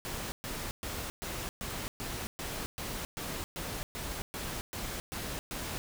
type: noise bursts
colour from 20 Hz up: pink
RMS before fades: -38 dBFS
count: 15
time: 0.05-5.78 s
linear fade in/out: 0 ms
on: 270 ms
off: 120 ms
effects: none